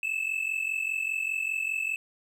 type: tone pair together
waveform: triangle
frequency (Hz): 2592 / 2637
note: E7 / E7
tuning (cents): -30 / 0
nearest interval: unison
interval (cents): 30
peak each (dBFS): -30 / -28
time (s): 0.03-1.96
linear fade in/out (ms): 2
effects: none